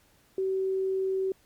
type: tone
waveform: sine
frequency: 381.5 Hz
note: G4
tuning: 47 cents flat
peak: -25 dBFS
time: 0.38-1.32 s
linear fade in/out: 2 ms
effects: pink hiss -63 dBFS RMS until 1.45 s + MP3 96 kbps